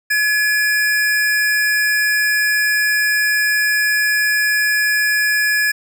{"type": "tone pair together", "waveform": "square", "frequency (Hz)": [1697.1, 2400], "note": ["G#6", "D7"], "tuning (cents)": [37, 37], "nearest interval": "tritone", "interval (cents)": 600, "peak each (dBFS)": [-15, -24], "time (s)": [0.1, 5.72], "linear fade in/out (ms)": 10, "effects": []}